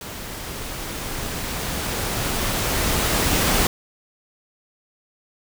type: noise with level ramp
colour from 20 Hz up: pink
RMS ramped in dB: -34 to -18 dBFS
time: 0.01-3.67 s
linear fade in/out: 2 ms
effects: none